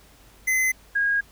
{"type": "tone pair in turn", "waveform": ["square", "sine"], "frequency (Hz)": [2044, 1635.5], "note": ["C7", "G#6"], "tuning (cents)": [-41, -27], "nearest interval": "major third", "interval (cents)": 386, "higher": "first", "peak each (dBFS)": [-20, -19], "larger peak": "second", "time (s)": [[0.47, 0.72], [0.95, 1.21]], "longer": "second", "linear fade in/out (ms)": 10, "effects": ["added 50 Hz sine -54 dBFS peak until 1.31 s", "pink hiss -54 dBFS RMS until 1.31 s"]}